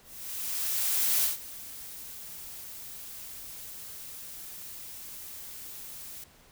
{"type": "noise with ADSR envelope", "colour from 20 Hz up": "blue", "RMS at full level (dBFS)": -25, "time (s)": [0.03, 6.24], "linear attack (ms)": 1200, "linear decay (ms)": 140, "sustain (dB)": -18, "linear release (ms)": 4, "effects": ["pink hiss -58 dBFS RMS until 6.51 s"]}